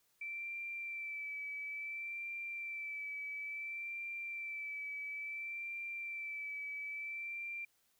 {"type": "tone with vibrato", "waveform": "sine", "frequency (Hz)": 2329, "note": "D7", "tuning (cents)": -15, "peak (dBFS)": -40, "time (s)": [0.21, 7.65], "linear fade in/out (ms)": 5, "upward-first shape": "sine", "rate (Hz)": 0.58, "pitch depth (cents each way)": 28, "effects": ["white hiss -75 dBFS RMS until 7.99 s"]}